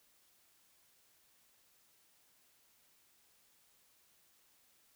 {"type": "silence", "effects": ["white hiss -70 dBFS RMS until 4.95 s"]}